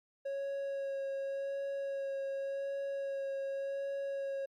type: tone with vibrato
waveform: triangle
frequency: 550 Hz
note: C#5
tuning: 14 cents flat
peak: -33 dBFS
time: 0.25-4.46 s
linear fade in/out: 10 ms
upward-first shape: sine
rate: 0.88 Hz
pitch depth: 13 cents each way
effects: Opus 48 kbps